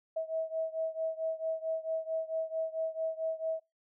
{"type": "beating tone pair", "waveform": "sine", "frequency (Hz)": [643, 647.5], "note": ["E5", "E5"], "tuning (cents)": [-43, -31], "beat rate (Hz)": 4.5, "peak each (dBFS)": [-34, -36], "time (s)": [0.16, 3.6], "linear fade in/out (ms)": 10, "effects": ["noise-tail reverb RT60 0.2 s tail -22 dB re dry"]}